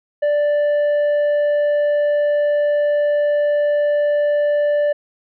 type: tone with tanh clipping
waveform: sine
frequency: 587.3 Hz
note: D5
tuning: in tune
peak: -15 dBFS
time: 0.22-4.93 s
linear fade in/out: 10 ms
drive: 5 dB
effects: none